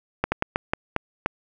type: slowing click train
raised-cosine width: 0.5 ms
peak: -6 dBFS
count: 7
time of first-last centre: 0.24-1.26 s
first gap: 80 ms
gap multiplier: 1.3
effects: none